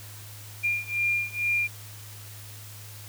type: beating tone pair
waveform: sine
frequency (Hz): 2399 / 2401.2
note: D7 / D7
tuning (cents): +36 / +38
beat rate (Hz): 2.2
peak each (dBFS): -28 / -27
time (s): 0.63-1.68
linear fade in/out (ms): 20
effects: added 104 Hz sine -43 dBFS peak until 3.08 s + white hiss -46 dBFS RMS until 3.08 s